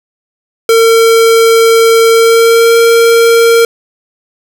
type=tone with pitch glide; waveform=square; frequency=455.1 to 462 Hz; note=A#4 to A#4; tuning=-42 to -16 cents; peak=-4 dBFS; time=0.69-3.65 s; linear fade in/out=2 ms; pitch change=+26 cents; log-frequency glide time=2.09-2.77 s; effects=none

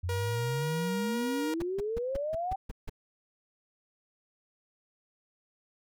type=exponential sweep; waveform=sine; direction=up; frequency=86.1 to 781 Hz; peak=-30 dBFS; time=0.03-2.56 s; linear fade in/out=10 ms
type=tone with vibrato; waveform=sawtooth; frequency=474.7 Hz; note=A#4; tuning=31 cents sharp; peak=-29 dBFS; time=0.09-1.54 s; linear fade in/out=2 ms; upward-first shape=square; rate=1.9 Hz; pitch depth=8 cents each way
type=noise bursts; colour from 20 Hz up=brown; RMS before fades=-35 dBFS; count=8; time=1.6-2.896 s; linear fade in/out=5 ms; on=22 ms; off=160 ms
effects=none

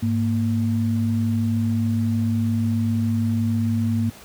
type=tone pair together; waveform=sine; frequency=103.83 / 230.4 Hz; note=G#2 / A#3; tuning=0 / -20 cents; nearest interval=octave + major second; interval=1380 cents; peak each=-21 dBFS; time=0.02-4.1 s; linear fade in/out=10 ms; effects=pink hiss -44 dBFS RMS until 4.24 s + high-pass 60 Hz 12 dB/octave

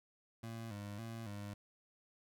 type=tone with vibrato; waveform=25% pulse; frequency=108 Hz; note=A2; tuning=32 cents flat; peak=-40 dBFS; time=0.43-1.54 s; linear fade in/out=5 ms; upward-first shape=square; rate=1.8 Hz; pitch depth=95 cents each way; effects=none

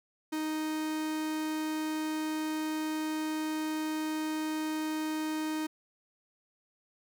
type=tone; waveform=45% pulse; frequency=311.1 Hz; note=D#4; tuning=in tune; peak=-31 dBFS; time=0.32-5.67 s; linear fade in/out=10 ms; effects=none

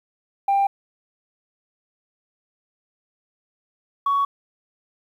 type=tone pair in turn; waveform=sine; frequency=793 / 1119.7 Hz; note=G5 / C#6; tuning=+20 / +17 cents; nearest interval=tritone; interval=597 cents; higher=second; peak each=-14 / -16 dBFS; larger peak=first; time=0.48-0.67 / 4.06-4.25 s; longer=neither; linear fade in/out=5 ms; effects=tanh soft clip ceiling -14 dBFS + 9-bit

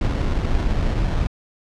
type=noise with sample-and-hold; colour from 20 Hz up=brown; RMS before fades=-20 dBFS; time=0.01-1.27 s; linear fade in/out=2 ms; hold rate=2450 Hz; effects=low-pass 5000 Hz 12 dB/octave

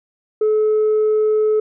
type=tone; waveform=sine; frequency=430 Hz; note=A4; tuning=40 cents flat; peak=-11 dBFS; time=0.41-1.6 s; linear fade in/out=5 ms; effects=tanh soft clip ceiling -11 dBFS

